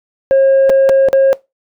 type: tone with dropouts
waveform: sine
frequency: 540 Hz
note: C#5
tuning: 45 cents flat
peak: -3 dBFS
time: 0.31-1.33 s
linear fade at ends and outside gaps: 0 ms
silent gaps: 0.695-0.7 / 0.891-0.895 / 1.086-1.13 s
effects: noise-tail reverb RT60 0.2 s tail -22 dB re dry + tanh soft clip ceiling -5 dBFS